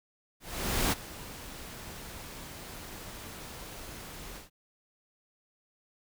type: noise with ADSR envelope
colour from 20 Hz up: pink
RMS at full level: -27 dBFS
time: 0.4-4.5 s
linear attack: 520 ms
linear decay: 23 ms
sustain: -17 dB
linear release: 140 ms
effects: none